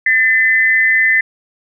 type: tone pair together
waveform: sine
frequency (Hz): 1786 / 2030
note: A6 / B6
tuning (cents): +25 / +47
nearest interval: major second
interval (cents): 222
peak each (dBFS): -12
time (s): 0.06-1.21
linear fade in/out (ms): 5
effects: none